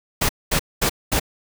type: noise bursts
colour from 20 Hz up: pink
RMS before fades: -19 dBFS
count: 4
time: 0.21-1.198 s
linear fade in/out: 10 ms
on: 82 ms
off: 220 ms
effects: none